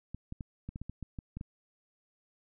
clicks, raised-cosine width 5 ms, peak -27 dBFS, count 11, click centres 0.146 / 0.324 / 0.408 / 0.69 / 0.759 / 0.816 / 0.896 / 1.027 / 1.188 / 1.37 / 1.411 s, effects none

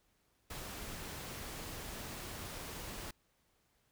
pink noise, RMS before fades -45 dBFS, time 0.5-3.11 s, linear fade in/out 5 ms, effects pink hiss -75 dBFS RMS until 3.91 s

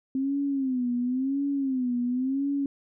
sine tone with vibrato, 261.6 Hz, C4, in tune, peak -24 dBFS, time 0.15-2.66 s, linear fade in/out 2 ms, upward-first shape sine, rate 0.95 Hz, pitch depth 130 cents each way, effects none

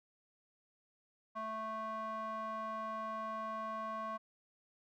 square tone with band-pass filter, 220 Hz, A3, in tune, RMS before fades -41 dBFS, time 1.35-4.18 s, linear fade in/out 20 ms, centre 970 Hz, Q 9.8, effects none

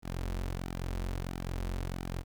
sawtooth tone with flanger, 44.52 Hz, F1, 34 cents sharp, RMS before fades -36 dBFS, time 0.02-2.24 s, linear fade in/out 50 ms, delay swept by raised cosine 1.8 to 7.2 ms, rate 1.5 Hz, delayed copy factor -0.65, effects 11-bit

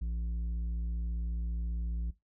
sine tone with tanh clipping, 57.4 Hz, A#1, 26 cents flat, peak -33 dBFS, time 0.01-2.11 s, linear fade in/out 10 ms, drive 7 dB, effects noise-tail reverb RT60 0.2 s tail -18 dB re dry

